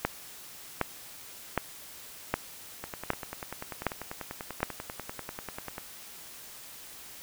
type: two click trains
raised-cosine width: 0.5 ms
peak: -21 / -10 dBFS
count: 31 / 7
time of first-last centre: 2.84-5.781 / 0.05-4.63 s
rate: 10.2 / 1.31 Hz
effects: white hiss -47 dBFS RMS until 7.22 s